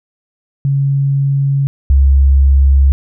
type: tone pair in turn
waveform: sine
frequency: 138.59 / 68.3 Hz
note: C#3 / C#2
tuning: 0 / -25 cents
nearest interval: octave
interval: 1225 cents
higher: first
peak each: -10 / -5 dBFS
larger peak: second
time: 0.65-1.67 / 1.9-2.92 s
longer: neither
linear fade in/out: 0 ms
effects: none